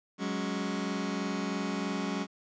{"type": "chord", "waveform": "sawtooth", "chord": "F# suspended second", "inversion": "none", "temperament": "just", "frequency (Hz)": [185, 208.1, 277.5], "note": ["F#3", "G#3", "C#4"], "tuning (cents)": [0, 4, 2], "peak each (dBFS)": -31, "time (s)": [0.18, 2.27], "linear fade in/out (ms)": 50, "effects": ["resampled to 16000 Hz", "10-bit"]}